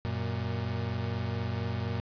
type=tone pair together; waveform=35% pulse; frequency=93 / 117.17 Hz; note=F#2 / A#2; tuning=+9 / +9 cents; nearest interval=major third; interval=400 cents; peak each=-32 / -31 dBFS; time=0.05-2 s; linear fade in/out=0 ms; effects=resampled to 11025 Hz + 10-bit